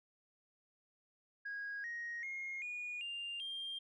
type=tone with pitch steps; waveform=sine; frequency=1644 / 1877.6 / 2144 / 2449 / 2797 / 3194 Hz; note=G#6 / A#6 / C7 / D#7 / F7 / G7; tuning=-18 / +12 / +42 / -28 / +2 / +32 cents; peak=-39 dBFS; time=1.45-3.79 s; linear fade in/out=10 ms; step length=390 ms; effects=tanh soft clip ceiling -37 dBFS